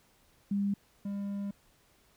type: tone pair in turn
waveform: sine / triangle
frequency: 200.5 / 200.5 Hz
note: G3 / G3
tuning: +39 / +39 cents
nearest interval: unison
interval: 0 cents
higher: neither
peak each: -27 / -31 dBFS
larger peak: first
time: 0.51-0.74 / 1.05-1.51 s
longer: second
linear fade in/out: 5 ms
effects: pink hiss -66 dBFS RMS until 2.16 s